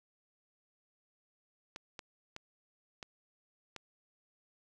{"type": "clicks", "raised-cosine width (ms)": 0.2, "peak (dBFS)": -26, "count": 5, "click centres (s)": [1.761, 1.992, 2.364, 3.028, 3.763], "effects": []}